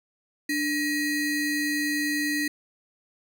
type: ring-modulated tone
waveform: square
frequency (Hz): 1100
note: C#6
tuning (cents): -14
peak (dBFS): -22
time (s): 0.49-2.48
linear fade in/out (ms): 5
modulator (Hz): 805
effects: none